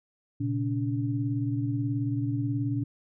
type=tone cluster; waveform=sine; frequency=117.8 / 136.3 / 286.1 Hz; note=A#2 / C#3 / D4; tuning=+19 / -29 / -45 cents; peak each=-28 / -35 / -30 dBFS; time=0.4-2.84 s; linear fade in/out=10 ms; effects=none